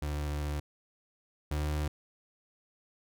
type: tone pair in turn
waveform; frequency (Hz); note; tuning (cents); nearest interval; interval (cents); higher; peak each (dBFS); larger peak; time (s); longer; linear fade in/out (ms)
35% pulse; 73.8 / 74.87; D2 / D2; +9 / +34; unison; 25; second; -30 / -28; second; 0.02-0.6 / 1.51-1.88; first; 5
effects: none